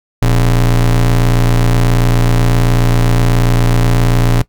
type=ring-modulated tone; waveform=square; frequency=73.1 Hz; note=D2; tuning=7 cents flat; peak=-6 dBFS; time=0.22-4.42 s; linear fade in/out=5 ms; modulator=43.8 Hz; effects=noise-tail reverb RT60 0.1 s tail -18 dB re dry